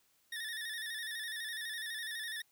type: tone with vibrato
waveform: 25% pulse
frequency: 1800 Hz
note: A6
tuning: 39 cents sharp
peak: -35 dBFS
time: 0.32-2.42 s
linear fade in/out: 5 ms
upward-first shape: square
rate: 12 Hz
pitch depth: 57 cents each way
effects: white hiss -72 dBFS RMS until 2.51 s